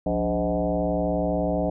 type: tone with frequency modulation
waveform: sine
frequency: 402.1 Hz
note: G4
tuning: 44 cents sharp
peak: -21 dBFS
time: 0.06-1.7 s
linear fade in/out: 5 ms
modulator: 112 Hz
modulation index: 2.8
effects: none